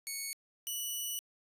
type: tone pair in turn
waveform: 5% pulse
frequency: 2217 / 2953 Hz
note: C#7 / F#7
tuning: 0 / -4 cents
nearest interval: perfect fourth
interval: 496 cents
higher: second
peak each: -26 dBFS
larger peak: neither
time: 0.07-0.33 / 0.67-1.19 s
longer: second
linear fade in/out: 0 ms
effects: resampled to 32000 Hz